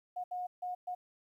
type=tone bursts at uneven times; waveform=sine; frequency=723 Hz; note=F#5; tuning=40 cents flat; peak=-35 dBFS; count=4; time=0.16-0.24 / 0.31-0.47 / 0.62-0.75 / 0.87-0.95 s; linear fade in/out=10 ms; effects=12-bit